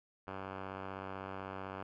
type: tone with low-pass filter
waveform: 5% pulse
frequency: 95.9 Hz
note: G2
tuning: 37 cents flat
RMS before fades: -44 dBFS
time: 0.27-1.83 s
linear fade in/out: 5 ms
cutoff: 1800 Hz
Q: 1.9
effects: none